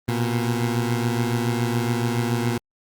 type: beating tone pair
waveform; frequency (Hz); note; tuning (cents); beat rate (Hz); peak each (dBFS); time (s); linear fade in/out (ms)
20% pulse; 117.4 / 124.5; A#2 / B2; +13 / +14; 7.1; -17 / -22; 0.08-2.58; 5
effects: Opus 32 kbps